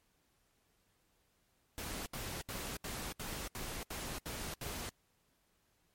pink noise bursts, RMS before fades -42 dBFS, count 9, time 1.78-4.892 s, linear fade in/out 0 ms, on 280 ms, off 74 ms, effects pink hiss -75 dBFS RMS until 5.94 s + MP3 64 kbps

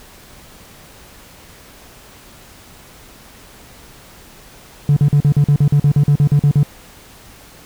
triangle tone bursts, 144.6 Hz, D3, 27 cents flat, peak -5 dBFS, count 15, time 4.89-6.631 s, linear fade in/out 2 ms, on 75 ms, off 44 ms, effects tanh soft clip ceiling -4 dBFS + pink hiss -42 dBFS RMS until 7.65 s

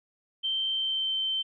sine tone with pitch glide, 3124 to 3102 Hz, G7 to G7, -7 to -19 cents, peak -26 dBFS, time 0.43-1.43 s, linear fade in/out 20 ms, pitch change -12 cents, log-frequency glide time 0.7-1.17 s, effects none

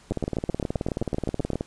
two click trains, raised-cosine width 2 ms, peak -13 / -13 dBFS, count 12 / 29, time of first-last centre 0.11-1.533 / 0.12-1.609 s, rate 7.73 / 18.8 Hz, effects pink hiss -54 dBFS RMS until 1.66 s + resampled to 22050 Hz

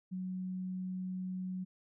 sine tone, 185 Hz, F#3, in tune, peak -36 dBFS, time 0.11-1.65 s, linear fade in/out 20 ms, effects none

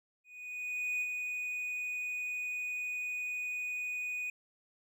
triangle tone with ADSR envelope, 2478 Hz, D#7, 8 cents flat, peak -29 dBFS, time 0.24-4.3 s, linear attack 770 ms, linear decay 48 ms, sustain -4 dB, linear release 3 ms, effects none

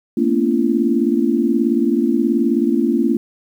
sine tone cluster, 223.9 / 242.6 / 282.6 / 339.3 Hz, A3 / B3 / C#4 / F4, +30 / -31 / +34 / -50 cents, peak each -19 dBFS, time 0.17-3.17 s, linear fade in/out 5 ms, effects 8-bit

